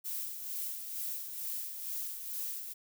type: noise with tremolo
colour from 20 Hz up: violet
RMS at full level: -37 dBFS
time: 0.04-2.74 s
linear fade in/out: 20 ms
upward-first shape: sine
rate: 2.2 Hz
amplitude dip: 50%
effects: none